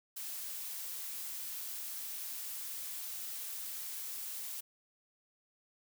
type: noise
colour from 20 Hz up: blue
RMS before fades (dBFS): -42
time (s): 0.16-4.61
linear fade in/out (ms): 10
effects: none

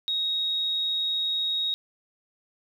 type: tone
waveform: sine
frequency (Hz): 3768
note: A#7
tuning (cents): +18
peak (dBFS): -24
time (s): 0.08-1.74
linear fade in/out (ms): 0
effects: 9-bit

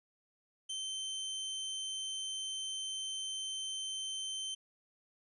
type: tone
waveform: sawtooth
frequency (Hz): 3101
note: G7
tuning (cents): -19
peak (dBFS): -34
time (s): 0.69-4.55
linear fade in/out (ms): 10
effects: resampled to 24000 Hz

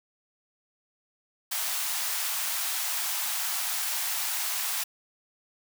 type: high-pass noise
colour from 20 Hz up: white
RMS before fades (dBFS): -30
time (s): 1.51-4.84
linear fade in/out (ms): 10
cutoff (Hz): 670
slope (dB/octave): 48
effects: none

